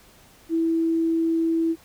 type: tone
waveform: sine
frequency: 328.3 Hz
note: E4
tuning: 7 cents flat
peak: -19 dBFS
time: 0.49-1.76 s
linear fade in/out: 50 ms
effects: pink hiss -53 dBFS RMS until 1.84 s